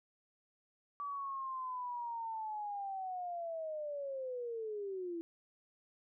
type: linear sweep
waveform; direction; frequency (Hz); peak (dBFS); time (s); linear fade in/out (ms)
sine; down; 1153 to 329.6; -38; 1-5.21; 0
effects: none